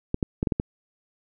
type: clicks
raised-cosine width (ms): 3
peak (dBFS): -10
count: 6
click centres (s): 0.144 / 0.228 / 0.429 / 0.472 / 0.522 / 0.599
effects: none